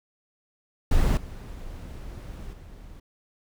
brown noise with level steps, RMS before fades -21 / -38 / -44 dBFS, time 0.91-3 s, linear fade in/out 5 ms, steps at 1.17 / 2.53 s, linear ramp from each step 2 ms, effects none

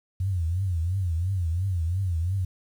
sine tone with vibrato, 89 Hz, F2, 33 cents sharp, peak -23 dBFS, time 0.2-2.45 s, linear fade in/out 5 ms, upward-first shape triangle, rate 2.9 Hz, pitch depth 200 cents each way, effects 9-bit

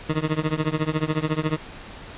20% pulse tone with tremolo, 155.56 Hz, D#3, in tune, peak -13 dBFS, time 0.09-1.57 s, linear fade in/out 5 ms, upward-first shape triangle, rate 14 Hz, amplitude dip 100%, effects pink hiss -40 dBFS RMS until 2.17 s + resampled to 8000 Hz

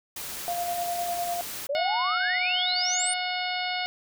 white noise, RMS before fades -36 dBFS, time 0.16-1.67 s, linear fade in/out 5 ms
sine tone with tremolo, 698.5 Hz, F5, in tune, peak -26 dBFS, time 0.48-1.41 s, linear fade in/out 0 ms, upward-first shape square, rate 9.9 Hz, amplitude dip 30%
sine exponential sweep, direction up, 539 to 9397 Hz, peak -25 dBFS, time 1.69-3.14 s, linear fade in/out 10 ms
harmonic tone, 727 Hz, F#5, 31 cents flat, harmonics 1 / 2 / 3 / 4 / 5 / 6 / 7, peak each -31 / -36 / -33 / -35 / -37 / -36 / -42 dBFS, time 1.75-3.86 s, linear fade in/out 0 ms
effects none

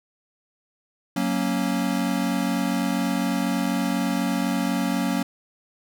square chord, F# major, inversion none, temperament equal, 185 / 233.1 / 277.2 Hz, F#3 / A#3 / C#4, 0 / 0 / 0 cents, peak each -27 dBFS, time 1.16-5.23 s, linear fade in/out 5 ms, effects none

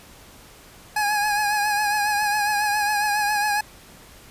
25% pulse tone with vibrato, 833 Hz, G#5, 5 cents sharp, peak -16 dBFS, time 0.96-3.61 s, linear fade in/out 5 ms, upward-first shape triangle, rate 7.3 Hz, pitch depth 47 cents each way, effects pink hiss -47 dBFS RMS until 4.3 s + resampled to 32000 Hz

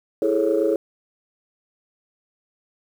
sine chord, A major seventh, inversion second, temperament just, 330 / 412.5 / 440 / 550 Hz, E4 / G#4 / A4 / C#5, +2 / -12 / 0 / -14 cents, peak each -22 dBFS, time 0.22-0.76 s, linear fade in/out 2 ms, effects tanh soft clip ceiling -9 dBFS + 8-bit

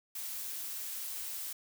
blue noise, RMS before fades -40 dBFS, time 0.15-1.53 s, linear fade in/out 5 ms, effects none

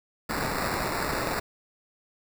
white noise with sample-and-hold, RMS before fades -29 dBFS, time 0.29-1.4 s, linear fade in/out 10 ms, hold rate 3150 Hz, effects none

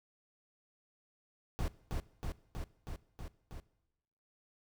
brown noise with echo, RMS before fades -34 dBFS, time 1.59-1.68 s, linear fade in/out 0 ms, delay 320 ms, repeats 6, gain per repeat -2 dB, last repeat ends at 3.6 s, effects noise-tail reverb RT60 1.0 s tail -20 dB re dry

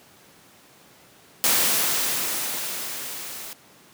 white noise with level ramp, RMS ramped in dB -19 to -37 dBFS, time 1.44-3.53 s, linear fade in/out 0 ms, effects pink hiss -52 dBFS RMS until 3.93 s + high-pass 150 Hz 12 dB/octave

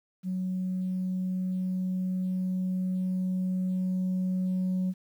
sine tone with level ramp, 185 Hz, F#3, in tune, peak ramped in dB -27 to -23 dBFS, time 0.23-4.94 s, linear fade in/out 50 ms, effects tanh soft clip ceiling -24 dBFS + 10-bit

